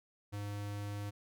square tone, 102.4 Hz, G#2, 24 cents flat, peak -39 dBFS, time 0.32-1.11 s, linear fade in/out 20 ms, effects none

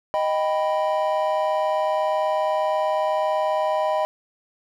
triangle chord, Eb augmented, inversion none, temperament equal, 622.3 / 784 / 987.8 Hz, Eb5 / G5 / B5, 0 / 0 / 0 cents, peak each -20 / -24 / -24 dBFS, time 0.14-4.05 s, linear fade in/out 0 ms, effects none

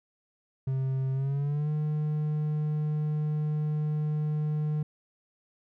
triangle tone with pitch glide, 132.8 to 151.67 Hz, C3 to D#3, +26 to -44 cents, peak -24 dBFS, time 0.67-4.83 s, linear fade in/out 5 ms, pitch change +230 cents, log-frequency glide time 1.13-1.69 s, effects none

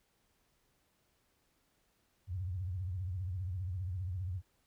sine tone with vibrato, 91.4 Hz, F#2, 21 cents flat, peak -35 dBFS, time 2.27-4.42 s, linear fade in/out 50 ms, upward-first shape triangle, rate 15 Hz, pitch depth 180 cents each way, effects pink hiss -75 dBFS RMS until 4.66 s

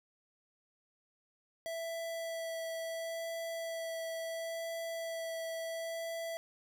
square tone with vibrato, 659.3 Hz, E5, in tune, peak -38 dBFS, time 1.66-6.37 s, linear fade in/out 0 ms, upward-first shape sine, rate 0.72 Hz, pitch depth 10 cents each way, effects none

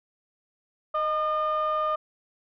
sine tone pair together, 619 / 1215.3 Hz, D#5 / D#6, -9 / -41 cents, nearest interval octave, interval 1168 cents, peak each -26 / -23 dBFS, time 0.94-1.96 s, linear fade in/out 10 ms, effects tanh soft clip ceiling -20 dBFS

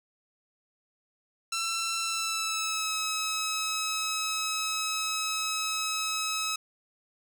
10% pulse tone with pitch glide, 1343 to 1285.3 Hz, E6 to E6, +32 to -44 cents, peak -20 dBFS, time 1.52-6.56 s, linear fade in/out 5 ms, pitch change -76 cents, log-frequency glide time 2-2.94 s, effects none

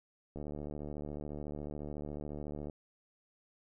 click train, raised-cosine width 2 ms, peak -29 dBFS, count 174, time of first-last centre 0.36-2.698 s, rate 74 Hz, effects none

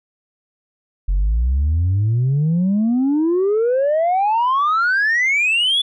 sine exponential sweep, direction up, 43.65 to 3490 Hz, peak -12 dBFS, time 1.08-5.82 s, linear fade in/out 10 ms, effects tanh soft clip ceiling -12 dBFS

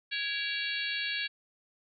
harmonic tone with a mistuned harmonic, 554.4 Hz, C#5, in tune, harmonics 3 / 4 / 5 / 6 / 7 / 8, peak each -36 / -37 / -38 / -39 / -39 / -40 dBFS, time 0.11-1.28 s, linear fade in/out 20 ms, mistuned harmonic 4, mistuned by +75 cents, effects none

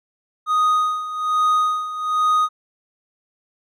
triangle tone with tremolo, 1244.5 Hz, D#6, in tune, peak -12 dBFS, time 0.46-2.49 s, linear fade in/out 50 ms, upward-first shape sine, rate 1.2 Hz, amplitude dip 75%, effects none

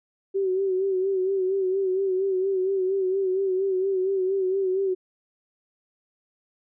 sine tone with vibrato, 380.9 Hz, G4, 50 cents flat, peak -21 dBFS, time 0.34-4.95 s, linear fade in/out 20 ms, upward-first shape sine, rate 4.3 Hz, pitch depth 57 cents each way, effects none

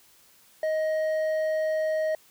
sine tone with hard clipping, 627 Hz, D#5, 13 cents sharp, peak -25 dBFS, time 0.63-2.15 s, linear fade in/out 2 ms, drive 5 dB, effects white hiss -58 dBFS RMS until 2.3 s

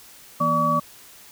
sine tone cluster, 163.9 / 240 / 587 / 1138 Hz, E3 / B3 / D5 / C#6, -10 / -49 / -1 / +45 cents, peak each -27 / -27 / -27 / -19 dBFS, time 0.4-0.8 s, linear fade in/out 10 ms, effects white hiss -47 dBFS RMS until 1.31 s

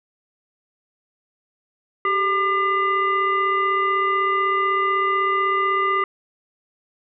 sine tone with frequency modulation, 1200 Hz, D6, 37 cents sharp, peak -17 dBFS, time 2.05-6.04 s, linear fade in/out 2 ms, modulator 812 Hz, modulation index 0.86, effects none

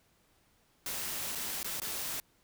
white noise with dropouts, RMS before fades -37 dBFS, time 0.86-2.2 s, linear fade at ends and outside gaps 1 ms, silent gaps 1.351-1.355 / 1.63-1.645 / 1.8-1.818 s, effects pink hiss -69 dBFS RMS until 2.43 s

